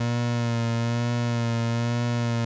30% pulse tone with vibrato, 117.8 Hz, A#2, 19 cents sharp, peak -20 dBFS, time 0-2.45 s, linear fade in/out 5 ms, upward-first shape sine, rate 1.1 Hz, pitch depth 27 cents each way, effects resampled to 16000 Hz

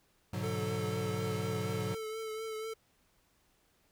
square chord, G# half-diminished seventh, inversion none, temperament equal, 103.83 / 123.47 / 146.83 / 185 Hz, G#2 / B2 / D3 / F#3, 0 / 0 / 0 / 0 cents, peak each -39 / -41 / -44 / -40 dBFS, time 0.33-1.95 s, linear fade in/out 5 ms
square tone with vibrato, 440 Hz, A4, in tune, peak -38 dBFS, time 0.43-2.74 s, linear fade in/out 10 ms, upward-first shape triangle, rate 4.1 Hz, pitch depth 32 cents each way
effects pink hiss -71 dBFS RMS until 3.91 s

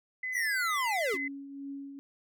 sine tone with pitch glide, 2025 to 2039 Hz, B6 to C7, +43 to -45 cents, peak -32 dBFS, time 0.23-1.28 s, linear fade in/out 5 ms, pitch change +12 cents, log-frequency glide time 0.8-1.12 s
square linear sweep, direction down, 2039 to 314.2 Hz, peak -30 dBFS, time 0.32-1.18 s, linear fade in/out 50 ms
sine tone with tremolo, 277.9 Hz, C#4, 4 cents sharp, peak -36 dBFS, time 1.14-1.99 s, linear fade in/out 0 ms, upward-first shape triangle, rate 2.2 Hz, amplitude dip 55%
effects none

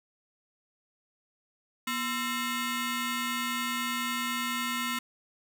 15% pulse ring-modulated tone, 790 Hz, G5, 13 cents sharp, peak -20 dBFS, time 1.87-4.99 s, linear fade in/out 5 ms, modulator 548 Hz, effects none

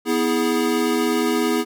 square chord, E major, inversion second, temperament equal with one note detuned, 246.9 / 323.8 / 415.3 Hz, B3 / E4 / G#4, 0 / -31 / 0 cents, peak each -23 dBFS, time 0.05-1.65 s, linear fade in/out 50 ms, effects none

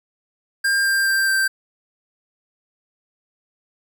square tone with pitch steps, 1600 / 1588.9 / 1578 / 1567.1 Hz, G6 / G6 / G6 / G6, +35 / +23 / +11 / -1 cents, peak -17 dBFS, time 0.64-1.48 s, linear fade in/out 10 ms, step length 210 ms, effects 9-bit

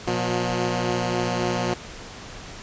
10% pulse tone pair together, 120.61 / 179.1 Hz, B2 / F3, -41 / +44 cents, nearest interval perfect fifth, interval 685 cents, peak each -17 dBFS, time 0.07-1.74 s, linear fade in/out 5 ms, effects pink hiss -39 dBFS RMS until 2.62 s + resampled to 16000 Hz

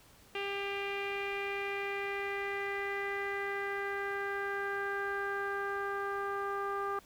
sawtooth tone with low-pass filter sweep, 398.5 Hz, G4, 28 cents sharp, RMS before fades -36 dBFS, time 0.35-6.99 s, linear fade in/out 2 ms, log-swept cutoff 2700 to 1300 Hz, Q 4.8, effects pink hiss -60 dBFS RMS until 7.05 s

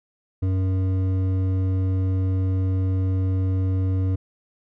sine tone with hard clipping, 94 Hz, F#2, 28 cents sharp, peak -21 dBFS, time 0.42-4.16 s, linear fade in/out 10 ms, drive 9 dB, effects none

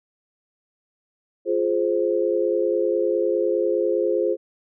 sine chord, F minor, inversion none, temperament just, 349.2 / 419.1 / 523.8 Hz, F4 / Ab4 / C5, 0 / +16 / +2 cents, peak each -23 dBFS, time 1.45-4.37 s, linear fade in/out 50 ms, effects none

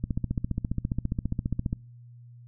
click train, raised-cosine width 5 ms, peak -15 dBFS, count 26, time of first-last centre 0.04-1.729 s, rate 14.8 Hz, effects noise-tail reverb RT60 0.5 s tail -26 dB re dry + added 120 Hz sine -46 dBFS peak until 2.47 s

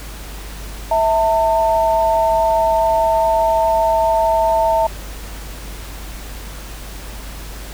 sine tone pair together, 653 / 901.2 Hz, E5 / A5, -17 / +41 cents, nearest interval tritone, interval 558 cents, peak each -15 dBFS, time 0.91-4.87 s, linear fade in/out 5 ms, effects added 50 Hz sine -30 dBFS peak until 7.73 s + pink hiss -35 dBFS RMS until 7.73 s

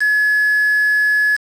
sine tone with quantisation, 1700 Hz, G#6, 40 cents sharp, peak -12 dBFS, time 0-1.37 s, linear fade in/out 20 ms, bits 4, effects low-pass 8000 Hz 12 dB/octave

